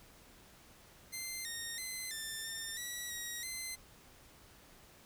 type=tone with pitch steps; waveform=10% pulse; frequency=2080 / 1853 / 2051 / 1782 / 1803 / 1939 / 1899 / 2062 Hz; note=C7 / A#6 / C7 / A6 / A6 / B6 / A#6 / C7; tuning=-11 / -11 / -35 / +22 / +42 / -32 / +32 / -26 cents; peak=-31 dBFS; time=1.12-3.76 s; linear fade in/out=20 ms; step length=330 ms; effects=pink hiss -60 dBFS RMS until 5.05 s